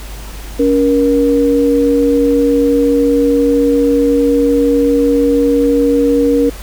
sine tone pair together, 281.4 / 473.3 Hz, C#4 / A#4, +26 / +26 cents, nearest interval major sixth, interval 900 cents, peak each -11 dBFS, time 0.59-6.5 s, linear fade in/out 10 ms, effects added 50 Hz sine -26 dBFS peak until 6.62 s + pink hiss -33 dBFS RMS until 6.62 s

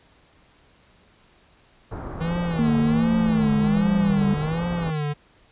pink low-pass noise, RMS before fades -33 dBFS, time 1.91-4.91 s, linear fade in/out 10 ms, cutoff 1300 Hz, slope 24 dB/octave
square tone with vibrato, 160 Hz, D#3, 49 cents sharp, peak -24 dBFS, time 2.2-5.14 s, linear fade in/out 20 ms, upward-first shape sine, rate 1.3 Hz, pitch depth 150 cents each way
sine tone with pitch glide, 229.1 to 199.44 Hz, A#3 to G3, -30 to +30 cents, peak -18 dBFS, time 2.59-4.34 s, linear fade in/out 0 ms, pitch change -240 cents, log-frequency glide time 3.02-4 s
effects pink hiss -57 dBFS RMS until 5.51 s + resampled to 8000 Hz

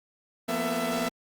sawtooth tone cluster, 173.4 / 233 / 249.6 / 447.2 / 667 Hz, F3 / A#3 / B3 / A4 / E5, -12 / -1 / +19 / +28 / +20 cents, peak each -34 / -30 / -28 / -34 / -26 dBFS, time 0.48-1.09 s, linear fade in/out 10 ms, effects Opus 32 kbps

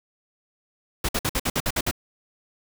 pink noise bursts, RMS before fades -24 dBFS, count 9, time 1.04-1.912 s, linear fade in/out 5 ms, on 48 ms, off 55 ms, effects none

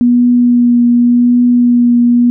sine tone with vibrato, 241.9 Hz, B3, 36 cents flat, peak -5 dBFS, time 0.01-2.3 s, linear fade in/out 0 ms, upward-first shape triangle, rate 0.88 Hz, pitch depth 17 cents each way, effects none

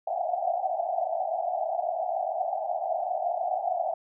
pink band-pass noise, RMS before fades -29 dBFS, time 0.07-3.94 s, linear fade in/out 5 ms, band 650 to 770 Hz, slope 96 dB/octave, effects none

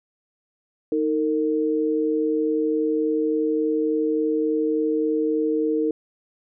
sine tone pair together, 312.5 / 455.9 Hz, D#4 / A#4, +8 / -39 cents, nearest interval perfect fifth, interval 653 cents, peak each -22 dBFS, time 0.92-5.91 s, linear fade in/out 2 ms, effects none

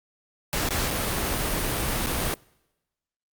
pink noise with dropouts, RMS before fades -26 dBFS, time 0.53-2.34 s, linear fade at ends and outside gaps 0 ms, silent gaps 0.688-0.707 / 0.905-0.91 / 2.062-2.069 s, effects noise-tail reverb RT60 1.0 s tail -26 dB re dry + Opus 48 kbps

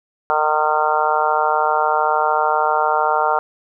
harmonic tone, 153 Hz, D#3, 29 cents flat, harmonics 3 / 4 / 5 / 6 / 7 / 8 / 9, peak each -25 / -23 / -20 / -20 / -25 / -24 / -22 dBFS, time 0.3-3.39 s, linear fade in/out 0 ms, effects none

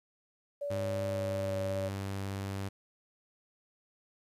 sine tone with vibrato, 571 Hz, D5, 49 cents flat, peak -33 dBFS, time 0.61-1.89 s, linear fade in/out 10 ms, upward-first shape sine, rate 2.8 Hz, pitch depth 11 cents each way
sawtooth tone with pitch glide, 100.8 to 97.99 Hz, G2 to G2, +49 to 0 cents, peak -31 dBFS, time 0.7-2.69 s, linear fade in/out 10 ms, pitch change -49 cents, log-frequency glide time 1.03-1.78 s
effects resampled to 32000 Hz + 11-bit

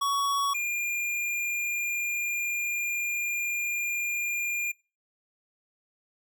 square tone pair in turn, 1121 / 2406 Hz, C#6 / D7, +19 / +41 cents, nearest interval octave + minor second, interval 1322 cents, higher second, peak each -25 / -28 dBFS, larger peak first, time 0.01-0.54 / 0.54-4.72 s, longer second, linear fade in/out 10 ms, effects noise-tail reverb RT60 0.3 s tail -23 dB re dry

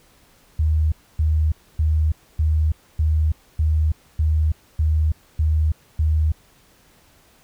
sine tone bursts, 77.78 Hz, D#2, in tune, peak -15 dBFS, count 10, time 0.59-6.32 s, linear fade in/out 5 ms, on 330 ms, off 270 ms, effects pink hiss -55 dBFS RMS until 7.43 s

